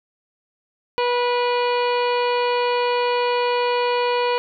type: harmonic tone with a mistuned harmonic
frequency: 487.3 Hz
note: B4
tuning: 23 cents flat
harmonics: 1 / 2 / 3 / 4 / 5 / 6 / 7 / 8 / 9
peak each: -20 / -22 / -33 / -35 / -30 / -32 / -42 / -42 / -35 dBFS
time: 0.98-4.38 s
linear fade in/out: 0 ms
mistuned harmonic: 4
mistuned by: +19 cents
effects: none